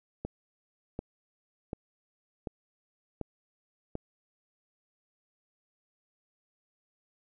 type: click train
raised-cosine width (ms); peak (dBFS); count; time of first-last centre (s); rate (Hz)
2; -21; 6; 0.25-3.954; 1.35
effects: none